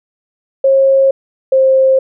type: tone pair in turn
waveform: sine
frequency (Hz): 540 / 529.2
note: C#5 / C5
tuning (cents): -45 / +20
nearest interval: unison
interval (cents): 35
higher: first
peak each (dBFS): -6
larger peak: neither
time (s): 0.64-1.11 / 1.52-1.99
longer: neither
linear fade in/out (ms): 5
effects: none